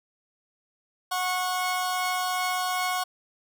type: tone pair together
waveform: sawtooth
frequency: 732.2 / 1097 Hz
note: F#5 / C#6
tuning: -18 / -18 cents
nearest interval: perfect fifth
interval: 700 cents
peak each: -24 / -25 dBFS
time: 1.11-3.04 s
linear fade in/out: 10 ms
effects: none